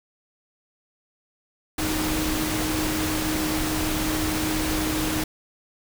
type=tone in noise; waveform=sine; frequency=311 Hz; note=D#4; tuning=1 cent flat; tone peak=-26 dBFS; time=1.78-5.24 s; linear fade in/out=5 ms; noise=pink; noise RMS=-27 dBFS; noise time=1.78-5.24 s; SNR=-2 dB; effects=none